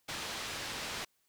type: low-pass noise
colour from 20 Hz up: white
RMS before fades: -40 dBFS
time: 0.08-1.05 s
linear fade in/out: 10 ms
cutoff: 4500 Hz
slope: 12 dB/octave
effects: white hiss -75 dBFS RMS until 1.28 s